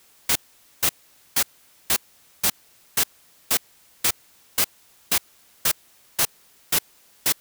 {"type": "noise bursts", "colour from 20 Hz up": "white", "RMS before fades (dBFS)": -19, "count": 14, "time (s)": [0.29, 7.324], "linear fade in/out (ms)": 5, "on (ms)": 66, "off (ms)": 470, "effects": ["white hiss -56 dBFS RMS until 7.4 s"]}